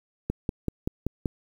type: click train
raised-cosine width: 3 ms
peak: -13 dBFS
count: 6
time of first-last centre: 0.3-1.258 s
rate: 5.22 Hz
effects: 8-bit